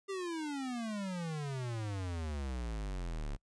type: exponential sweep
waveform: square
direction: down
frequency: 400 to 34.06 Hz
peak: -37 dBFS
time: 0.08-3.37 s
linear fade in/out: 20 ms
effects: noise-tail reverb RT60 0.1 s tail -25 dB re dry + resampled to 22050 Hz